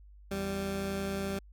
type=tone pair together; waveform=20% pulse; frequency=82.46 / 196 Hz; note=E2 / G3; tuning=+1 / 0 cents; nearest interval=octave + minor third; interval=1499 cents; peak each=-36 / -28 dBFS; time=0.31-1.39 s; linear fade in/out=5 ms; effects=added 50 Hz sine -51 dBFS peak until 1.52 s